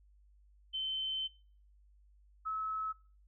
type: tone pair in turn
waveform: sine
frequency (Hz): 3078 / 1294.1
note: G7 / E6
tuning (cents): -32 / -32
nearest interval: octave + minor third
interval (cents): 1500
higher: first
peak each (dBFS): -34 / -34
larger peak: neither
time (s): 0.73-1.28 / 2.45-2.93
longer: first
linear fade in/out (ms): 20
effects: noise-tail reverb RT60 0.5 s tail -23 dB re dry + added 50 Hz sine -61 dBFS peak until 3.27 s